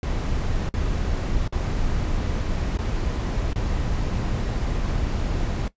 brown noise with dropouts, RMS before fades -24 dBFS, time 0.03-5.68 s, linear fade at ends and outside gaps 2 ms, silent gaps 0.691-0.739 / 1.478-1.524 / 2.774-2.787 / 3.532-3.558 s, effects noise-tail reverb RT60 0.1 s tail -17 dB re dry + resampled to 16000 Hz

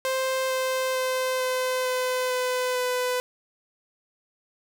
sawtooth tone with pitch steps, 523.3 / 519.4 / 515.5 / 511.6 / 507.8 / 504 / 500.2 Hz, C5 / C5 / C5 / C5 / B4 / B4 / B4, 0 / -13 / -26 / -39 / +48 / +35 / +22 cents, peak -20 dBFS, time 0.05-3.2 s, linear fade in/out 0 ms, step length 450 ms, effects none

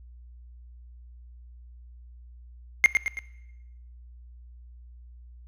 triangle tone with echo, 2125 Hz, C7, 26 cents sharp, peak -10 dBFS, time 2.84-2.86 s, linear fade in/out 0 ms, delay 110 ms, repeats 3, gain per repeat -6 dB, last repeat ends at 3.19 s, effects noise-tail reverb RT60 1.0 s tail -19 dB re dry + added 60 Hz sine -45 dBFS peak until 5.47 s

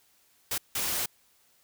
white noise bursts at uneven times, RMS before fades -30 dBFS, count 2, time 0.51-0.58 / 0.75-1.06 s, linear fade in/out 5 ms, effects white hiss -65 dBFS RMS until 1.63 s

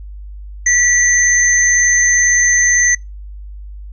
sine tone pair together, 1947 / 6215 Hz, B6 / G8, -25 / -16 cents, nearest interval octave + minor sixth, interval 2009 cents, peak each -12 dBFS, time 0.66-2.95 s, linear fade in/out 5 ms, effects noise-tail reverb RT60 0.2 s tail -25 dB re dry + added 50 Hz sine -28 dBFS peak until 3.92 s

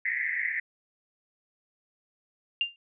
white band-pass noise, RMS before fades -30 dBFS, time 0.05-0.6 s, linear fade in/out 5 ms, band 1800 to 2100 Hz, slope 96 dB/octave
sine tone with exponential decay, 2794 Hz, F7, in tune, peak -20 dBFS, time 2.61-2.76 s, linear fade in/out 1 ms, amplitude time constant 31 ms
effects none

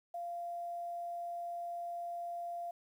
sine tone with quantisation, 692 Hz, F5, 16 cents flat, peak -38 dBFS, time 0.14-2.71 s, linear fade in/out 5 ms, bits 11, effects none

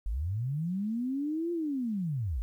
sine linear two-way sweep, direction up then down, 43.65 to 349.2 to 46.39 Hz, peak -29 dBFS, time 0.06-2.42 s, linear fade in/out 0 ms, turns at 1.52 s, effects 11-bit

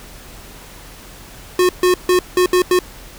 square tone bursts at uneven times, 362.5 Hz, F#4, 35 cents flat, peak -11 dBFS, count 6, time 1.59-1.69 / 1.83-1.94 / 2.09-2.19 / 2.37-2.46 / 2.53-2.62 / 2.71-2.79 s, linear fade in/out 2 ms, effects added 41 Hz sine -41 dBFS peak until 3.18 s + pink hiss -39 dBFS RMS until 3.18 s

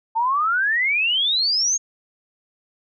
sine exponential sweep, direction up, 880 to 6645 Hz, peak -17 dBFS, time 0.15-1.78 s, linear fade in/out 20 ms, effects none

